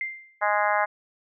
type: tone with exponential decay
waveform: sine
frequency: 2093 Hz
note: C7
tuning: in tune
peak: -24 dBFS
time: 0.01-0.41 s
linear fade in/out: 1 ms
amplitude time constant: 86 ms
type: harmonic tone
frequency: 207.7 Hz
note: G#3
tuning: in tune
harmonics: 3 / 4 / 5 / 6 / 7 / 8 / 9 / 10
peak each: -27 / -25 / -28 / -30 / -31 / -29 / -35 / -33 dBFS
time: 0.41-0.86 s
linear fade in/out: 20 ms
effects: none